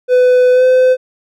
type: tone with pitch glide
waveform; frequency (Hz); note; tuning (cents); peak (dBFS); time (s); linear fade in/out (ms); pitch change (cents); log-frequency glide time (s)
triangle; 501 to 511.2; B4 to C5; +25 to -40; -4; 0.08-0.97; 50; +35; 0.52-0.64
effects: none